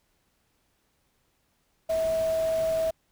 sine tone in noise, 647 Hz, E5, 32 cents flat, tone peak -23 dBFS, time 1.89-2.91 s, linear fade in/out 10 ms, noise pink, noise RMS -41 dBFS, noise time 1.89-2.91 s, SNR +15 dB, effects pink hiss -71 dBFS RMS until 3.11 s

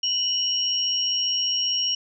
sine tone pair together, 2957 / 5582 Hz, F#7 / F8, -2 / -2 cents, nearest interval major seventh, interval 1100 cents, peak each -24 dBFS, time 0.03-1.95 s, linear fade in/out 5 ms, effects none

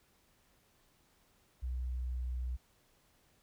sine tone with pitch glide, 62.7 to 62.12 Hz, B1 to B1, +27 to +11 cents, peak -33 dBFS, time 1.62-2.57 s, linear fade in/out 20 ms, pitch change -16 cents, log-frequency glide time 1.74-2.2 s, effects tanh soft clip ceiling -31 dBFS + pink hiss -70 dBFS RMS until 3.42 s

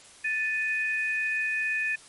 sine tone pair together, 1758.4 / 2489 Hz, A6 / D#7, -2 / 0 cents, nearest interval tritone, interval 602 cents, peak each -28 dBFS, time 0.24-1.96 s, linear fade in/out 10 ms, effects white hiss -51 dBFS RMS until 2.08 s + MP3 48 kbps

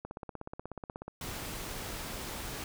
click train, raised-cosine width 1 ms, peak -26 dBFS, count 18, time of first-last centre 0.05-1.08 s, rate 16.5 Hz
pink noise, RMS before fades -40 dBFS, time 1.21-2.64 s, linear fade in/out 2 ms
effects none

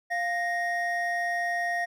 triangle tone pair together, 698.5 / 1864.8 Hz, F5 / A#6, 0 / 0 cents, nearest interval octave + perfect fourth, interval 1700 cents, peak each -27 dBFS, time 0.1-1.86 s, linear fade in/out 20 ms, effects none

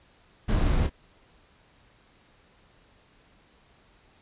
brown noise with echo, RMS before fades -23 dBFS, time 0.48-0.87 s, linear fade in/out 10 ms, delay 28 ms, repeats 1, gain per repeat -8 dB, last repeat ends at 0.898 s, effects pink hiss -60 dBFS RMS until 4.21 s + resampled to 8000 Hz

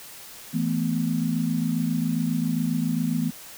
sine chord, E suspended fourth, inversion none, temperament just, 164.81 / 219.8 / 247.2 Hz, E3 / A3 / B3, 0 / -2 / +2 cents, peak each -26 / -27 / -26 dBFS, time 0.53-3.31 s, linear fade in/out 20 ms, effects white hiss -43 dBFS RMS until 3.57 s

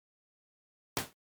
pink noise with exponential decay, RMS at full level -26 dBFS, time 0.97-1.13 s, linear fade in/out 0 ms, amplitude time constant 33 ms, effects high-pass 100 Hz 12 dB/octave + MP3 96 kbps

